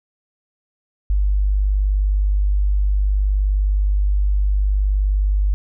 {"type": "tone", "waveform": "sine", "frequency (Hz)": 49.68, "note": "G1", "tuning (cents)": 24, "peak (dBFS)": -14, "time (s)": [1.1, 5.54], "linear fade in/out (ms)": 0, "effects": []}